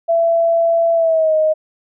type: tone with pitch glide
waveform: sine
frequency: 669 to 624.2 Hz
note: E5 to D#5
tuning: +25 to +5 cents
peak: -11 dBFS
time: 0.08-1.54 s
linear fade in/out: 20 ms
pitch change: -120 cents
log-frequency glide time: 0.94-1.35 s
effects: none